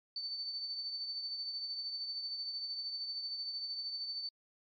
sine tone with tremolo, 4532 Hz, C#8, 37 cents sharp, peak -34 dBFS, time 0.16-4.29 s, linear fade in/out 2 ms, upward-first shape triangle, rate 13 Hz, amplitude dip 55%, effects tanh soft clip ceiling -32 dBFS + MP3 32 kbps

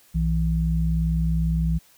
sine tone pair together, 61.09 / 163.2 Hz, B1 / E3, -18 / -17 cents, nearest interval octave + perfect fourth, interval 1701 cents, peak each -22 dBFS, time 0.14-1.79 s, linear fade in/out 20 ms, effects white hiss -56 dBFS RMS until 1.97 s

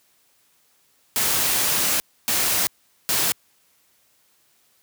white noise bursts at uneven times, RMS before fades -21 dBFS, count 3, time 1.16-2 / 2.28-2.67 / 3.09-3.32 s, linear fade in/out 0 ms, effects white hiss -62 dBFS RMS until 4.82 s + high-pass 60 Hz 12 dB/octave

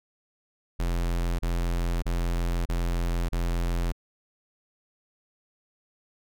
square tone bursts, 43 Hz, F1, 26 cents flat, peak -25 dBFS, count 5, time 0.79-3.922 s, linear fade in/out 10 ms, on 600 ms, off 33 ms, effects none

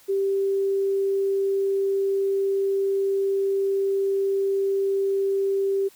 sine tone, 392 Hz, G4, in tune, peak -20 dBFS, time 0.08-5.89 s, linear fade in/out 20 ms, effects white hiss -54 dBFS RMS until 5.95 s

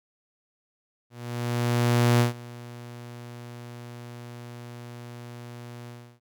sawtooth tone with ADSR envelope, 120 Hz, B2, 49 cents flat, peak -13 dBFS, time 1.1-6.2 s, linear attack 1100 ms, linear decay 130 ms, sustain -22 dB, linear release 320 ms, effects none

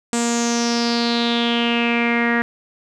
sawtooth tone with low-pass filter sweep, 235.6 Hz, A#3, 19 cents sharp, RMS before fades -19 dBFS, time 0.13-2.42 s, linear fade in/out 0 ms, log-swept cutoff 7900 to 1800 Hz, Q 6.1, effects none

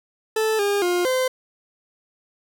40% pulse tone with pitch steps, 438.1 / 405.3 / 354.4 / 515 Hz, A4 / G#4 / F4 / C5, -7 / -42 / +25 / -28 cents, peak -18 dBFS, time 0.36-1.28 s, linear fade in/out 5 ms, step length 230 ms, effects none

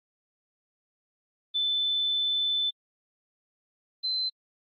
sine tone pair in turn, 3518 / 4073 Hz, A7 / C8, -1 / -47 cents, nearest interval minor third, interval 254 cents, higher second, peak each -24 / -26 dBFS, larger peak first, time 1.54-2.71 / 4.03-4.3 s, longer first, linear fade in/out 20 ms, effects AAC 32 kbps

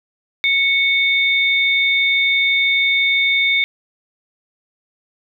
sine tone pair together, 2217 / 3620 Hz, C#7 / A7, 0 / +48 cents, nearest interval minor sixth, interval 848 cents, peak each -14 / -19 dBFS, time 0.44-3.64 s, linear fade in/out 0 ms, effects none

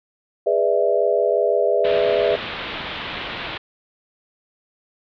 sine chord, E dominant seventh, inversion first, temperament just, 412 / 494.4 / 593.3 / 659.3 Hz, G#4 / B4 / D5 / E5, -14 / +2 / +18 / 0 cents, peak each -21 dBFS, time 0.46-2.36 s, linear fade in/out 10 ms
white low-pass noise, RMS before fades -30 dBFS, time 1.84-3.58 s, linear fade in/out 10 ms, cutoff 3700 Hz, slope 48 dB/octave
effects none

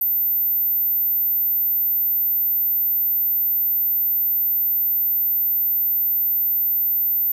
sine tone, 14180 Hz, A9, 12 cents sharp, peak -17 dBFS, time 0.01-7.32 s, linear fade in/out 5 ms, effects none

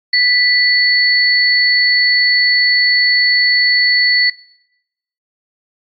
sine tone pair together, 1975.5 / 4435 Hz, B6 / C#8, 0 / 0 cents, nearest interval octave + major second, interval 1400 cents, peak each -12 dBFS, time 0.13-4.3 s, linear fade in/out 5 ms, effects noise-tail reverb RT60 0.9 s tail -23 dB re dry + AAC 64 kbps

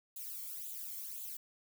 violet noise with flanger, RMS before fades -44 dBFS, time 0.16-1.37 s, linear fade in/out 5 ms, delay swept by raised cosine 0.27 to 0.94 ms, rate 1.9 Hz, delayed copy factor +0.8, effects none

